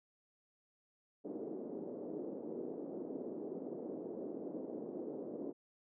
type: band-pass noise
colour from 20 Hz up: pink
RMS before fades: -44 dBFS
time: 1.24-5.53 s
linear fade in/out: 20 ms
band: 270 to 470 Hz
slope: 24 dB/octave
effects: none

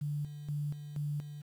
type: tone with tremolo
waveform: sine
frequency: 146.83 Hz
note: D3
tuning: in tune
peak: -32 dBFS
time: 0.01-1.42 s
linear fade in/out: 10 ms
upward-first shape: square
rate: 2.1 Hz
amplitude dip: 65%
effects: 10-bit

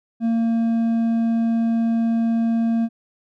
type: tone with hard clipping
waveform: triangle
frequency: 229 Hz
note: A#3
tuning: 31 cents flat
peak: -18 dBFS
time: 0.2-2.89 s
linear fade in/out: 50 ms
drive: 7 dB
effects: none

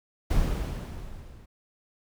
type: noise with level ramp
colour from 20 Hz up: brown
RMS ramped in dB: -22 to -49 dBFS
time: 0.3-1.46 s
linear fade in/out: 10 ms
effects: none

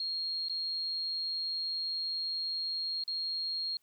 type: tone with dropouts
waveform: sine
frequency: 4255 Hz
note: C8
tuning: 28 cents sharp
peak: -32 dBFS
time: 0-3.77 s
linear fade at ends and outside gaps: 2 ms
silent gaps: 0.485-0.496 / 3.038-3.078 s
effects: white hiss -74 dBFS RMS until 3.82 s

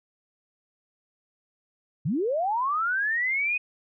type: linear sweep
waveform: sine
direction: up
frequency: 120 to 2520 Hz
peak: -23 dBFS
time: 2.05-3.58 s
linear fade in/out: 10 ms
effects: none

